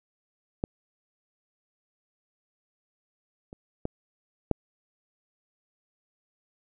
clicks, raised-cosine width 2 ms, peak -14 / -29 / -16 / -9 dBFS, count 4, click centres 0.639 / 3.529 / 3.854 / 4.513 s, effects none

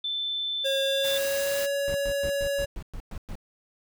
sine tone, 3531 Hz, A7, 5 cents sharp, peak -27 dBFS, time 0.04-1.18 s, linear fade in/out 5 ms
square tone with pitch glide, 543 to 561.8 Hz, C#5 to C#5, -36 to +23 cents, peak -26 dBFS, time 0.64-2.66 s, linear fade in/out 20 ms, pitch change +59 cents, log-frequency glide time 0.83-1.61 s
white noise, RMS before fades -35 dBFS, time 1.03-1.67 s, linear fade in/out 20 ms
brown noise bursts, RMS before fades -35 dBFS, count 9, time 1.88-3.354 s, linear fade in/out 0 ms, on 66 ms, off 110 ms
effects none

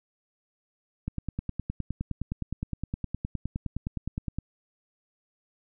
click train, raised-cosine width 5 ms, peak -18 dBFS, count 33, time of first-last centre 1.08-4.386 s, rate 9.68 Hz, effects none

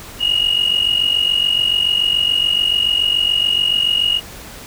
sine tone pair together, 2853 / 2900 Hz, F7 / F#7, +36 / -35 cents, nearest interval unison, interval 29 cents, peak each -15 / -15 dBFS, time 0.19-4.21 s, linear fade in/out 50 ms, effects tanh soft clip ceiling -8 dBFS + pink hiss -35 dBFS RMS until 4.66 s

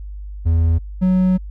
triangle tone pair in turn, 82.41 / 185 Hz, E2 / F#3, 0 / 0 cents, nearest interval octave + major second, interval 1400 cents, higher second, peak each -10 dBFS, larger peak neither, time 0.45-0.79 / 1.01-1.38 s, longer second, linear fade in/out 20 ms, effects added 50 Hz sine -28 dBFS peak until 1.5 s

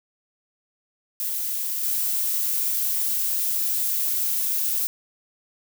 violet noise with level steps, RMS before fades -27 / -24 dBFS, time 1.2-4.87 s, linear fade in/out 0 ms, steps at 1.83 s, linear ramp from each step 5 ms, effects none

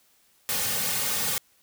white noise with comb filter, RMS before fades -27 dBFS, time 0.49-1.38 s, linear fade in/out 0 ms, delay 3 ms, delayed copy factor -0.9, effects white hiss -63 dBFS RMS until 1.62 s

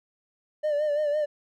triangle tone with vibrato, 595 Hz, D5, 22 cents sharp, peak -20 dBFS, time 0.63-1.26 s, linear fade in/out 20 ms, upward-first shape sine, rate 5.9 Hz, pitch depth 53 cents each way, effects tanh soft clip ceiling -17 dBFS

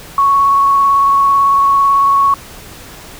sine tone with vibrato, 1109 Hz, C#6, in tune, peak -7 dBFS, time 0.18-2.34 s, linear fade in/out 2 ms, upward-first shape sine, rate 18 Hz, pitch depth 11 cents each way, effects pink hiss -34 dBFS RMS until 3.19 s

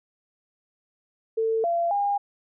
sine tone with pitch steps, 447.3 / 683 / 809 Hz, A4 / F5 / G#5, +28 / -39 / -46 cents, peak -21 dBFS, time 1.37-2.18 s, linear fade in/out 10 ms, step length 270 ms, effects none

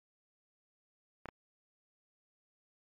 clicks, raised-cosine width 0.5 ms, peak -26 dBFS, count 2, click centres 1.257 / 1.288 s, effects MP3 32 kbps

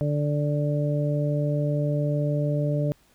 harmonic tone, 146.83 Hz, D3, in tune, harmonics 1 / 2 / 3 / 4, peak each -23 / -31 / -34 / -29 dBFS, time 0.01-2.92 s, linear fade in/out 0 ms, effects pink hiss -61 dBFS RMS until 3.14 s

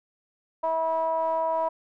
triangle ring-modulated tone, 161.7 Hz, E3, 33 cents flat, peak -18 dBFS, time 0.63-1.69 s, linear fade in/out 10 ms, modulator 810 Hz, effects none

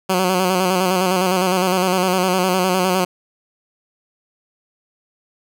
10% pulse tone with vibrato, 184.6 Hz, F#3, 4 cents flat, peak -7 dBFS, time 0.09-3.05 s, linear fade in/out 10 ms, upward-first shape square, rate 9.8 Hz, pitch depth 42 cents each way, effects none

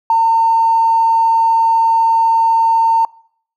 triangle tone with tanh clipping, 908 Hz, A#5, 46 cents flat, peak -8 dBFS, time 0.1-3.05 s, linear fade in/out 2 ms, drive 2 dB, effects noise-tail reverb RT60 0.6 s tail -24 dB re dry

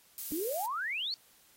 violet noise, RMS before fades -38 dBFS, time 0.18-0.66 s, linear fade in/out 0 ms
sine exponential sweep, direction up, 286.8 to 4581 Hz, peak -32 dBFS, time 0.32-1.14 s, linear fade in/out 0 ms
effects white hiss -63 dBFS RMS until 1.56 s + AAC 48 kbps

